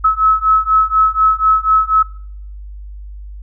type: beating tone pair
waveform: sine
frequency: 1291 / 1295.1 Hz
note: E6 / E6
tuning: -37 / -31 cents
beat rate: 4.1 Hz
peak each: -13 / -12 dBFS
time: 0.04-2.03 s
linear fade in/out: 10 ms
effects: noise-tail reverb RT60 0.6 s tail -21 dB re dry + added 50 Hz sine -28 dBFS peak until 3.42 s